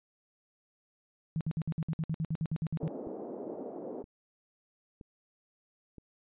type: tone bursts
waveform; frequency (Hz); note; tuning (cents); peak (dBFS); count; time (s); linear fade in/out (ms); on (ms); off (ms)
sine; 160; D#3; +49; -29; 15; 1.36-2.878; 0; 48; 57
type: band-pass noise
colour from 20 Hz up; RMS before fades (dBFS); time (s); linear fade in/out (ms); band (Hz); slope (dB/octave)
pink; -41; 2.8-4.03; 10; 260 to 600; 24
type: click train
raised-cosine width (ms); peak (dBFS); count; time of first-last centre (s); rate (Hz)
3; -35; 4; 3.07-5.983; 1.03
effects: resampled to 8000 Hz